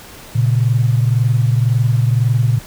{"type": "tone pair together", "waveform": "sine", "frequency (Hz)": [116.69, 138.59], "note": ["A#2", "C#3"], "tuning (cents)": [2, 0], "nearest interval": "minor third", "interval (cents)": 298, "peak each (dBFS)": [-12, -17], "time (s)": [0.35, 2.59], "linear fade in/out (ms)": 10, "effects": ["pink hiss -37 dBFS RMS until 2.66 s"]}